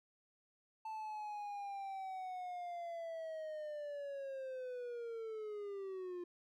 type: linear sweep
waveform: triangle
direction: down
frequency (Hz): 883 to 349.2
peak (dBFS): -40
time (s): 0.85-6.24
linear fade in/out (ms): 5
effects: none